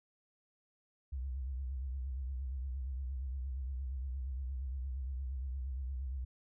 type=tone with vibrato; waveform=sine; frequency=65.41 Hz; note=C2; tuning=in tune; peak=-36 dBFS; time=1.12-6.25 s; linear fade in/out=10 ms; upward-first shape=triangle; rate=8.6 Hz; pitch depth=130 cents each way; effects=none